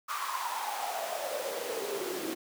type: noise with high-pass filter sweep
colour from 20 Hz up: pink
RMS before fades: -35 dBFS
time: 0.08-2.35 s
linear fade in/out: 20 ms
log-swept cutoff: 1200 to 320 Hz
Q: 7.4
effects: none